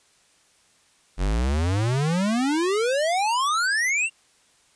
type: exponential sweep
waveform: square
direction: up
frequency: 43.38 to 2819 Hz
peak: -21 dBFS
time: 1.17-4.1 s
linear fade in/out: 50 ms
effects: white hiss -60 dBFS RMS until 4.75 s + resampled to 22050 Hz